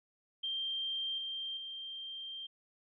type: tone with level steps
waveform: sine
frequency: 3168 Hz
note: G7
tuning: 18 cents sharp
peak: -34 / -37 / -41 dBFS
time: 0.43-2.47 s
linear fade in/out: 10 ms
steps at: 1.18 / 1.57 s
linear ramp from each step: 2 ms
effects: none